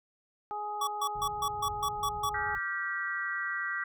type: harmonic tone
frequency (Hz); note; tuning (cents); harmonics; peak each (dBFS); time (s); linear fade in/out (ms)
417.6; G#4; +10; 1 / 2 / 3; -44 / -34 / -41; 0.51-2.55; 0
type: tone bursts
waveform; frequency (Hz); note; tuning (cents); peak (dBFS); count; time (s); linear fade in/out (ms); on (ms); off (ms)
square; 1137; C#6; +44; -29; 8; 0.81-2.294; 5; 63; 140
type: low-pass noise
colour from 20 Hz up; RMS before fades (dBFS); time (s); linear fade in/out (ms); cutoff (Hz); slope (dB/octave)
white; -47; 1.15-2.59; 5; 130; 24
type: chord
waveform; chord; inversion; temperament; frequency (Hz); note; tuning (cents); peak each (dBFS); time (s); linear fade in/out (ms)
sine; G dominant seventh; second; equal with one note detuned; 1174.7 / 1396.9 / 1568 / 1934.9; D6 / F6 / G6 / B6; 0 / 0 / 0 / -36; -39 / -39 / -35 / -35; 2.34-3.84; 5
effects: none

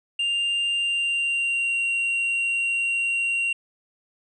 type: tone with pitch glide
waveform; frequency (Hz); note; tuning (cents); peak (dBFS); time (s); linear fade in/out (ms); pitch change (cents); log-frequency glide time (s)
triangle; 2794 to 2756; F7 to F7; 0 to -24; -20; 0.19-3.53; 5; -24; 0.72-1.79
effects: resampled to 24000 Hz

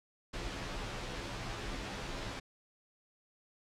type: noise with comb filter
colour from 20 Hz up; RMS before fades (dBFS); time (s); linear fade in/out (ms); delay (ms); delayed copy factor
pink; -40; 0.33-2.4; 10; 13; -1
effects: low-pass 5000 Hz 12 dB/octave

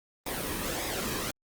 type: noise with flanger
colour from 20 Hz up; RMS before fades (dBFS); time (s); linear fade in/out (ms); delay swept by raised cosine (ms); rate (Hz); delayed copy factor
pink; -33; 0.26-1.31; 5; 0.68 to 1.45; 1.7; -0.55
effects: Opus 32 kbps

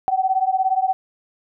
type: beating tone pair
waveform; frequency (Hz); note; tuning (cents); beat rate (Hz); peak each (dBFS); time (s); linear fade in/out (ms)
sine; 752 / 769; F#5 / G5; +28 / -33; 17; -19 / -20; 0.08-0.93; 0
effects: none

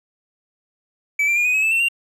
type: tone with pitch steps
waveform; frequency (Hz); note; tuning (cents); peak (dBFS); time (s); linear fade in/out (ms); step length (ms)
triangle; 2300 / 2362 / 2426 / 2491 / 2558 / 2627 / 2698 / 2770; D7 / D7 / D#7 / D#7 / D#7 / E7 / E7 / F7; -37 / +9 / -44 / +1 / +47 / -7 / +40 / -15; -14; 1.19-1.886; 5; 87
effects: none

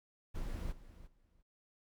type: noise with echo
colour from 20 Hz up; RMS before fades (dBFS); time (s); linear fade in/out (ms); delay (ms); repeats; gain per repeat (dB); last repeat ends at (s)
brown; -39; 0.34-0.73; 20; 350; 2; -15; 1.43
effects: none

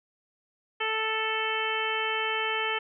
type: harmonic tone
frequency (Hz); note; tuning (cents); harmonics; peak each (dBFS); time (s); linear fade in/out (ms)
440; A4; 0; 1 / 2 / 3 / 4 / 5 / 6 / 7; -34 / -34 / -34 / -34 / -34 / -34 / -34; 0.8-2.79; 10
effects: none

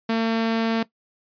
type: tone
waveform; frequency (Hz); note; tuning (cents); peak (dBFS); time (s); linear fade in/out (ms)
sawtooth; 226.3; A3; +49; -16; 0.09-0.83; 5
effects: noise-tail reverb RT60 0.1 s tail -18 dB re dry + resampled to 11025 Hz

